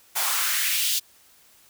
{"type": "noise with high-pass filter sweep", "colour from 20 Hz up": "white", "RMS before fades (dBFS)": -24, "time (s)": [0.15, 1], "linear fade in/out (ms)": 20, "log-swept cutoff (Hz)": [750, 3900], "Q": 2, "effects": ["white hiss -56 dBFS RMS until 1.69 s"]}